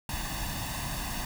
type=noise with comb filter; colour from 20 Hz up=pink; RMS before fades=-34 dBFS; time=0.09-1.25 s; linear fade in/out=2 ms; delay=1.1 ms; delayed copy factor=+0.75; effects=none